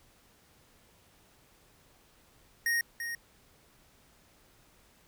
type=tone with echo; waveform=square; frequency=1864.7 Hz; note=A#6; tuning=in tune; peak=-27 dBFS; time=2.66-2.81 s; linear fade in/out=2 ms; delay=340 ms; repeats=1; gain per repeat=-8 dB; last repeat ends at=3.15 s; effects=pink hiss -63 dBFS RMS until 5.07 s